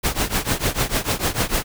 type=noise with tremolo; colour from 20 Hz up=pink; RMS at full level=-18 dBFS; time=0.03-1.64 s; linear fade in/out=20 ms; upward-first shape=triangle; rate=6.7 Hz; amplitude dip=95%; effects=none